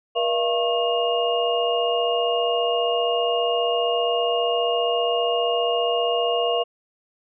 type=tone cluster; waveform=sine; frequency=478.2 / 607 / 682 / 1089 / 2837 Hz; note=A#4 / D#5 / F5 / C#6 / F7; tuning=+44 / -43 / -41 / -31 / +27 cents; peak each=-23 / -32 / -23 / -30 / -27 dBFS; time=0.15-6.64 s; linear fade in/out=20 ms; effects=none